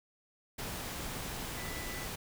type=tone in noise; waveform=sine; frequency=1985 Hz; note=B6; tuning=8 cents sharp; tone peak=-46 dBFS; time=1.57-2.06 s; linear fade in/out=10 ms; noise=pink; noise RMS=-40 dBFS; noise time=0.58-2.16 s; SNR=-9 dB; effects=none